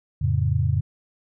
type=chord; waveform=sine; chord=F augmented; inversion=none; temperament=equal; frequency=87.31 / 110 / 138.59 Hz; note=F2 / A2 / C#3; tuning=0 / 0 / 0 cents; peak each=-23 dBFS; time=0.21-0.81 s; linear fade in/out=10 ms; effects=none